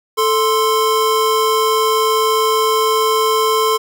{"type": "tone pair together", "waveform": "square", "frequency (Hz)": [440, 1046.5], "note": ["A4", "C6"], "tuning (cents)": [0, 0], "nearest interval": "octave + minor third", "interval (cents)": 1500, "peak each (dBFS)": -16, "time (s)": [0.17, 3.78], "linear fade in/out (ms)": 20, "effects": []}